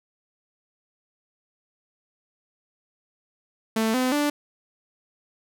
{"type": "tone with pitch steps", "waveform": "sawtooth", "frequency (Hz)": [222, 255, 292.9], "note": ["A3", "C4", "D4"], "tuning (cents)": [16, -44, -5], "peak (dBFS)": -17, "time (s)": [3.76, 4.3], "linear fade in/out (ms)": 5, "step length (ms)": 180, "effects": []}